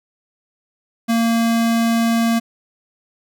square tone, 229.9 Hz, A#3, 24 cents flat, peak -15 dBFS, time 1.08-2.4 s, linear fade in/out 20 ms, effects none

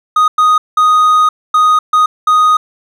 triangle tone bursts at uneven times, 1244.5 Hz, D#6, in tune, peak -4 dBFS, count 6, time 0.16-0.28 / 0.38-0.58 / 0.77-1.29 / 1.54-1.79 / 1.93-2.06 / 2.27-2.57 s, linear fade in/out 5 ms, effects none

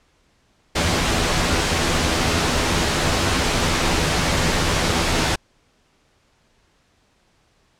pink noise with comb filter, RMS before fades -19 dBFS, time 0.75-5.36 s, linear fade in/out 10 ms, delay 12 ms, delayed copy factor +0.5, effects pink hiss -61 dBFS RMS until 7.79 s + low-pass 7000 Hz 12 dB/octave

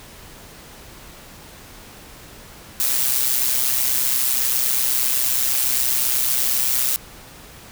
blue noise with amplitude modulation, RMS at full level -17 dBFS, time 2.8-6.96 s, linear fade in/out 0 ms, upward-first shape sine, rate 128 Hz, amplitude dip 60%, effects pink hiss -42 dBFS RMS until 7.71 s

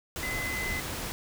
sine tone in noise, 2033 Hz, B6, 50 cents sharp, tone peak -32 dBFS, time 0.23-0.8 s, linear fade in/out 0 ms, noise pink, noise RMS -35 dBFS, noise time 0.16-1.12 s, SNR 0 dB, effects none

